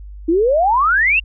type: exponential sweep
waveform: sine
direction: up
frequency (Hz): 311.5 to 2821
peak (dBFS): -11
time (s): 0.28-1.2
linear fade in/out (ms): 10
effects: added 50 Hz sine -31 dBFS peak until 1.24 s